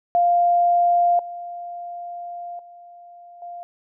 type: tone with level steps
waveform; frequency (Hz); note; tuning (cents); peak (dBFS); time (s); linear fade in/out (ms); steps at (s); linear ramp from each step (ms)
sine; 698.5; F5; 0; -14 / -30 / -41 / -32; 0.15-3.63; 0; 1.19 / 2.59 / 3.42; 2
effects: none